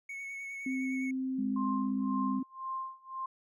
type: tone with vibrato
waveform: triangle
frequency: 2213 Hz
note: C#7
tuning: 3 cents flat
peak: -37 dBFS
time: 0.09-1.11 s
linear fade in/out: 5 ms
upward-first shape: sine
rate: 9.8 Hz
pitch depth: 16 cents each way
type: tone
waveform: sine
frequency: 261.6 Hz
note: C4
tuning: in tune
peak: -31 dBFS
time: 0.66-2.43 s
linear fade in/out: 5 ms
type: tone with pitch glide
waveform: sine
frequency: 207.7 to 202.6 Hz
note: G#3 to G#3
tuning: 0 to -43 cents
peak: -33 dBFS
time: 1.38-2.4 s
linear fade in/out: 10 ms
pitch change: -43 cents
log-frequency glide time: 1.56-2.17 s
type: tone with tremolo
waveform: sine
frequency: 1054 Hz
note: C6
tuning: 12 cents sharp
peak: -33 dBFS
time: 1.56-3.26 s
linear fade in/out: 5 ms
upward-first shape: sine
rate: 1.9 Hz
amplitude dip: 95%
effects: none